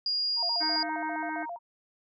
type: tone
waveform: sine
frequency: 4845 Hz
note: D#8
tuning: 47 cents flat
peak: -26 dBFS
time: 0.06-0.83 s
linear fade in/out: 2 ms
type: tone with vibrato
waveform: sine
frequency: 805 Hz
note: G5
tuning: 46 cents sharp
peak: -34 dBFS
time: 0.36-1.59 s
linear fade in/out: 50 ms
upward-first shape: square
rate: 7.5 Hz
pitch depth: 260 cents each way
type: harmonic tone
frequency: 311.6 Hz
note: D#4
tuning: 3 cents sharp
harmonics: 1 / 3 / 4 / 5 / 6 / 7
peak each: -36 / -40 / -47 / -37 / -46 / -43 dBFS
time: 0.6-1.46 s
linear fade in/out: 20 ms
effects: none